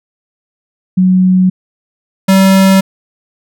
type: tone pair in turn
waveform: sine / square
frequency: 185 / 192.06 Hz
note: F#3 / G3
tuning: 0 / -35 cents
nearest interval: minor second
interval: 65 cents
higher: second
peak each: -5 dBFS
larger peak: neither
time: 0.97-1.5 / 2.28-2.81 s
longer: neither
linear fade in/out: 10 ms
effects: none